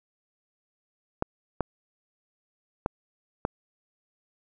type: clicks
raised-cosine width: 1 ms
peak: -11 dBFS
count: 4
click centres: 1.224 / 1.607 / 2.861 / 3.451 s
effects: none